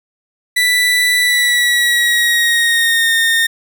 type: tone with pitch glide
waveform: 30% pulse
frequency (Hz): 1975.5 to 1832.6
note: B6 to A#6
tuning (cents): 0 to -30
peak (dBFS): -8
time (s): 0.56-3.47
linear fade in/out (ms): 10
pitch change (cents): -130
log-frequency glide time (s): 1.19-3.12
effects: none